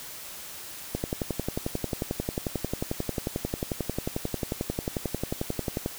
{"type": "click train", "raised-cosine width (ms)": 2, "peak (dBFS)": -14, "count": 56, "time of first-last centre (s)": [0.95, 5.861], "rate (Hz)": 11.2, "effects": ["white hiss -41 dBFS RMS until 5.98 s"]}